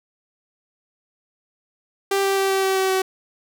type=tone with pitch steps; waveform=sawtooth; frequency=393.3 / 390.8 / 388.3 / 385.9 / 383.4 / 381 / 378.6 Hz; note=G4 / G4 / G4 / G4 / G4 / G4 / F#4; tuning=+6 / -5 / -16 / -27 / -38 / -49 / +40 cents; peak=-14 dBFS; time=2.11-3.02 s; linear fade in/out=5 ms; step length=130 ms; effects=none